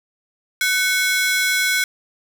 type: ring-modulated tone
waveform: sawtooth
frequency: 1850 Hz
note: A#6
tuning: 14 cents flat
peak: -10 dBFS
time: 0.61-1.84 s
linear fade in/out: 2 ms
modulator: 346 Hz
effects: none